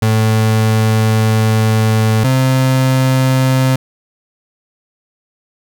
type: tone pair in turn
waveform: 35% pulse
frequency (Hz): 110 / 130.81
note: A2 / C3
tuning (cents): 0 / 0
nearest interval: minor third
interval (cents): 300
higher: second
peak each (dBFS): -8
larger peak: neither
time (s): 0.02-2.24 / 2.24-3.76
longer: first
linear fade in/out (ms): 5
effects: none